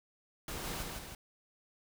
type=noise with echo; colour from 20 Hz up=pink; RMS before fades=-41 dBFS; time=0.48-0.83 s; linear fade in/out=2 ms; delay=160 ms; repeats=2; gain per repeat=-3 dB; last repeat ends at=1.15 s; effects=none